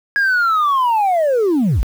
sine linear sweep, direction down, 1661.2 to 33.13 Hz, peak -10 dBFS, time 0.16-1.83 s, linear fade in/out 0 ms, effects tanh soft clip ceiling -11 dBFS + 7-bit

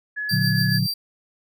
sine tone, 1697 Hz, G#6, 37 cents sharp, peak -25 dBFS, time 0.16-0.79 s, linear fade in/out 20 ms
45% pulse tone with tremolo, 4699 Hz, D8, in tune, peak -21 dBFS, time 0.29-0.94 s, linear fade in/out 5 ms, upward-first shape triangle, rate 7.1 Hz, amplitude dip 70%
sine chord, Bb augmented, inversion none, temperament just, 116.54 / 145.68 / 182.1 Hz, Bb2 / D3 / F#3, 0 / -14 / -27 cents, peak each -23 dBFS, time 0.31-0.87 s, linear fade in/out 20 ms
effects none

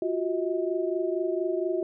sine tone cluster, 349.9 / 374.2 / 636 Hz, F4 / F#4 / D#5, +3 / +20 / +38 cents, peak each -28 / -29 / -32 dBFS, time 0.02-1.83 s, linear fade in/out 2 ms, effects none

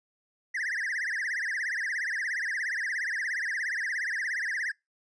triangle tone with vibrato, 1814 Hz, A#6, 48 cents flat, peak -27 dBFS, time 0.54-4.72 s, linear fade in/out 10 ms, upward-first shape triangle, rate 17 Hz, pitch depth 250 cents each way, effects noise-tail reverb RT60 0.2 s tail -24 dB re dry + resampled to 22050 Hz

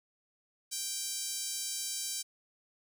5% pulse tone with high-pass filter, 784 Hz, G5, in tune, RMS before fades -37 dBFS, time 0.71-2.23 s, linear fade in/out 20 ms, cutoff 5100 Hz, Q 0.77, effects none

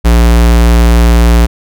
square tone, 58.3 Hz, A#1, 1 cent sharp, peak -4 dBFS, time 0.04-1.47 s, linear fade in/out 20 ms, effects none

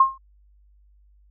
sine tone with exponential decay, 1068 Hz, C6, 35 cents sharp, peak -8 dBFS, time 0-0.18 s, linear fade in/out 5 ms, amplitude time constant 39 ms, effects added 50 Hz sine -53 dBFS peak until 1.3 s

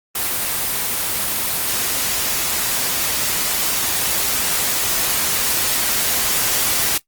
white noise with level ramp, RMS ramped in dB -21 to -18 dBFS, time 0.15-6.98 s, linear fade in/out 5 ms, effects noise-tail reverb RT60 0.1 s tail -19 dB re dry + Opus 24 kbps

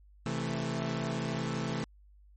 sawtooth chord, A minor, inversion first, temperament equal with one note detuned, 132.72 / 164.81 / 220 Hz, C3 / E3 / A3, +25 / 0 / 0 cents, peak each -32 dBFS, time 0.26-1.84 s, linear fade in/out 0 ms, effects added 50 Hz sine -55 dBFS peak until 2.36 s + MP3 32 kbps

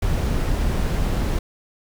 brown noise, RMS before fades -21 dBFS, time 0.02-1.39 s, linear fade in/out 5 ms, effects none

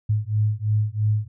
sine beating tone pair, 105.1 / 108.1 Hz, G#2 / A2, +21 / -30 cents, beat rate 3 Hz, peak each -22 dBFS, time 0.09-1.28 s, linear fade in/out 10 ms, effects none

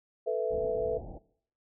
sine chord, A suspended second, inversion none, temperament just, 440 / 495 / 660 Hz, A4 / B4 / E5, 0 / +4 / +2 cents, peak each -31 / -31 / -32 dBFS, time 0.26-0.99 s, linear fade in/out 20 ms
pink low-pass noise, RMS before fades -43 dBFS, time 0.5-1.19 s, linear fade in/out 20 ms, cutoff 830 Hz, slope 96 dB/octave
effects noise-tail reverb RT60 0.6 s tail -20 dB re dry

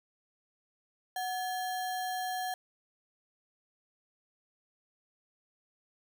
sine tone with sample-and-hold, 740 Hz, F#5, in tune, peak -32 dBFS, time 1.16-2.54 s, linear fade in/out 2 ms, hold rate 2450 Hz, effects none

